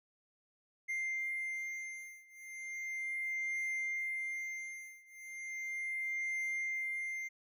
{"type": "beating tone pair", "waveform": "triangle", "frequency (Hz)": [2099, 2099.36], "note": ["C7", "C7"], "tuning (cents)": [5, 5], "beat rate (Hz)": 0.36, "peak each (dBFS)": [-38, -39], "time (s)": [0.88, 7.29], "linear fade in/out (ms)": 20, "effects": []}